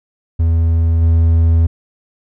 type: tone with level steps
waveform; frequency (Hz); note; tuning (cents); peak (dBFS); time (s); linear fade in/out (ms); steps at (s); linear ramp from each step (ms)
triangle; 82.41; E2; 0; -8 / -6; 0.39-1.67; 10; 1.01; 20
effects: none